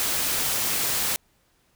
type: noise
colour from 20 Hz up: white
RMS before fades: -25 dBFS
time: 0-1.16 s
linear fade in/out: 0 ms
effects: pink hiss -65 dBFS RMS until 1.75 s